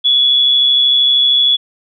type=tone with amplitude modulation; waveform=sine; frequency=3398 Hz; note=G#7; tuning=39 cents sharp; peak=-6 dBFS; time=0.04-1.57 s; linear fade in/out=20 ms; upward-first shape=sine; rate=133 Hz; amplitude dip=45%; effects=none